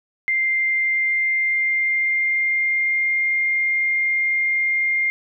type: tone with pitch glide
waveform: sine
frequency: 2096 to 2114 Hz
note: C7 to C7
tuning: +2 to +17 cents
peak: -17 dBFS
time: 0.28-5.1 s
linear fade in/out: 0 ms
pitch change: +15 cents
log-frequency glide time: 0.82-3.14 s
effects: none